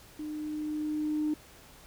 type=tone with level ramp; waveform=sine; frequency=303.9 Hz; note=D#4; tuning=41 cents flat; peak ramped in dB=-35 to -25 dBFS; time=0.19-1.34 s; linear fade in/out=5 ms; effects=tanh soft clip ceiling -22 dBFS + pink hiss -54 dBFS RMS until 1.86 s